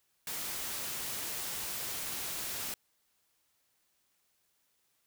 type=noise; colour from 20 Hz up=white; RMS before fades=-38 dBFS; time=0.27-2.74 s; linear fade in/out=2 ms; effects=white hiss -75 dBFS RMS until 5.06 s